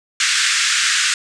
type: band-pass noise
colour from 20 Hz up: pink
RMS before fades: -17 dBFS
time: 0.2-1.14 s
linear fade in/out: 2 ms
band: 1400 to 8500 Hz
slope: 48 dB/octave
effects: none